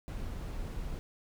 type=noise; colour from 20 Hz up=brown; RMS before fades=-38 dBFS; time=0.08-0.99 s; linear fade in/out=0 ms; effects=none